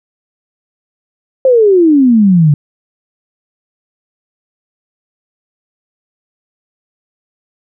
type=exponential sweep; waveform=sine; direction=down; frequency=538 to 141.2 Hz; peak=-4 dBFS; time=1.45-2.54 s; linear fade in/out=2 ms; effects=none